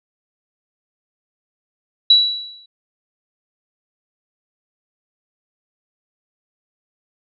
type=tone with exponential decay; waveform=sine; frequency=3923 Hz; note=B7; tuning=12 cents flat; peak=-5 dBFS; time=2.1-2.66 s; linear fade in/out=5 ms; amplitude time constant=120 ms; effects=none